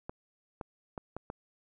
clicks, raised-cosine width 1 ms, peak -24 dBFS, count 5, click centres 0.095 / 0.612 / 0.978 / 1.166 / 1.301 s, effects none

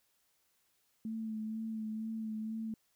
sine tone with vibrato, 220 Hz, A3, in tune, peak -36 dBFS, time 1.05-2.74 s, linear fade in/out 2 ms, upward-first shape sine, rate 2.1 Hz, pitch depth 25 cents each way, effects white hiss -75 dBFS RMS until 2.95 s

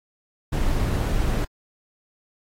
brown noise, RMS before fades -22 dBFS, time 0.52-1.45 s, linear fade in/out 10 ms, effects AAC 48 kbps

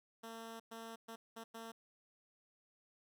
10% pulse tone bursts at uneven times, 227 Hz, A#3, 46 cents flat, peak -39 dBFS, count 5, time 0.23-0.6 / 0.71-0.96 / 1.08-1.16 / 1.36-1.44 / 1.54-1.72 s, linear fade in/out 10 ms, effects none

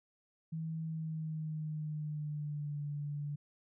sine tone with pitch glide, 160.9 to 145.85 Hz, E3 to D3, -42 to -12 cents, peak -36 dBFS, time 0.52-3.36 s, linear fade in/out 10 ms, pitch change -170 cents, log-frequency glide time 0.83-2.81 s, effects none

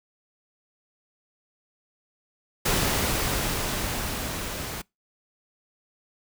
pink noise with level ramp, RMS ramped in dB -23 to -34 dBFS, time 2.65-4.82 s, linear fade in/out 10 ms, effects noise-tail reverb RT60 0.2 s tail -25 dB re dry

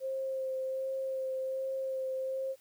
sine tone with vibrato, 528 Hz, C5, 16 cents sharp, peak -32 dBFS, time 0-2.56 s, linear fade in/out 50 ms, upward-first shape sine, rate 1.3 Hz, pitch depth 14 cents each way, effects white hiss -65 dBFS RMS until 2.6 s

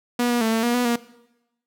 sawtooth tone with pitch steps, 242.4 / 240.4 / 223 / 224.9 / 239.1 / 245.7 / 236.6 Hz, B3 / B3 / A3 / A3 / A#3 / B3 / A#3, -32 / -46 / +23 / +38 / +44 / -9 / +26 cents, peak -15 dBFS, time 0.19-0.96 s, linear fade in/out 5 ms, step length 110 ms, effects noise-tail reverb RT60 0.9 s tail -19 dB re dry

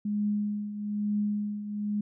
sine tone with tremolo, 207.7 Hz, G#3, in tune, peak -24 dBFS, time 0.05-2.01 s, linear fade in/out 5 ms, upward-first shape triangle, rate 1.1 Hz, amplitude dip 70%, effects none

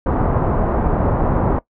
pink low-pass noise, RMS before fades -17 dBFS, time 0.06-1.59 s, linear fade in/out 5 ms, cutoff 1100 Hz, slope 24 dB/octave, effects noise-tail reverb RT60 0.1 s tail -19 dB re dry

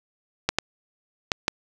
clicks, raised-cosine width 0.2 ms, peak -3 dBFS, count 4, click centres 0.49 / 0.586 / 1.318 / 1.481 s, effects none

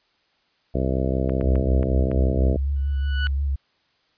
harmonic tone, 65.41 Hz, C2, in tune, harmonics 1 / 2 / 3 / 4 / 5 / 6 / 7 / 8 / 9 / 10, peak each -24 / -27 / -29 / -30 / -31 / -32 / -32 / -33 / -34 / -34 dBFS, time 0.74-2.57 s, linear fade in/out 10 ms
clicks, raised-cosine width 0.5 ms, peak -22 dBFS, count 5, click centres 1.295 / 1.411 / 1.556 / 1.83 / 2.115 s
sine tone with vibrato, 69.7 Hz, C#2, 10 cents sharp, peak -20 dBFS, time 1.42-3.56 s, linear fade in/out 10 ms, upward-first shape sine, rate 5.6 Hz, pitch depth 39 cents each way
30% pulse tone with exponential growth, 1480 Hz, F#6, in tune, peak -20 dBFS, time 2.76-3.27 s, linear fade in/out 0 ms, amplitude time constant 110 ms
effects white hiss -65 dBFS RMS until 4.17 s + resampled to 11025 Hz

